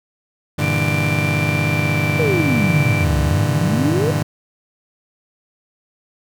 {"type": "chord", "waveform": "35% pulse", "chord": "E half-diminished seventh", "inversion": "first", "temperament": "just", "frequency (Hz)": [98.89, 118.67, 148.33, 164.81], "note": ["G2", "Bb2", "D3", "E3"], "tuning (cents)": [16, 31, 18, 0], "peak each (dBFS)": [-21, -23, -18, -24], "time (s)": [0.58, 4.23], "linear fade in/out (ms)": 10}
{"type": "tone with pitch glide", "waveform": "sine", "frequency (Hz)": [2360, 2342], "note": ["D7", "D7"], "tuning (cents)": [8, -5], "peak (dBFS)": -22, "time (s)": [0.61, 3.05], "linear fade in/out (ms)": 20, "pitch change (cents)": -13, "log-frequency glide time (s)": [1.71, 1.97]}
{"type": "exponential two-way sweep", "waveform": "sine", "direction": "down then up", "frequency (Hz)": [503, 63.7, 503], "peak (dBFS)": -17, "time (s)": [2.19, 4.11], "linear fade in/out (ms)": 5, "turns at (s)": 3.19}
{"effects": []}